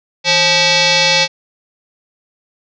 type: tone with frequency modulation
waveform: sine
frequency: 865 Hz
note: A5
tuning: 30 cents flat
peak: -9 dBFS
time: 0.24-1.28 s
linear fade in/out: 50 ms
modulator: 701 Hz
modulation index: 6.6
effects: none